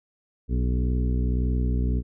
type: harmonic tone with a mistuned harmonic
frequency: 61.74 Hz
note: B1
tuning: in tune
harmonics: 1 / 2 / 3 / 4 / 5 / 6 / 7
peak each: -22 / -29 / -33 / -32 / -39 / -42 / -40 dBFS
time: 0.48-2.03 s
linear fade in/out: 50 ms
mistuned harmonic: 6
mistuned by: +21 cents
effects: none